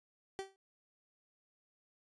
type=tone with exponential decay; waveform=30% pulse; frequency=387.1 Hz; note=G4; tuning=22 cents flat; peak=-33 dBFS; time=0.39-0.56 s; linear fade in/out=0 ms; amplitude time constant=36 ms; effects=resampled to 22050 Hz